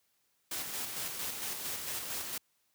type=noise with tremolo; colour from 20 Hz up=white; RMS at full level=-37 dBFS; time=0.51-2.38 s; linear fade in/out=5 ms; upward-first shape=square; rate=4.4 Hz; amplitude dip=35%; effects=white hiss -75 dBFS RMS until 2.74 s + high-pass 60 Hz 12 dB/octave